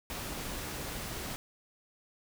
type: noise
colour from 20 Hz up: pink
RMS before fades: -39 dBFS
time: 0.1-1.36 s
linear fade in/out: 0 ms
effects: none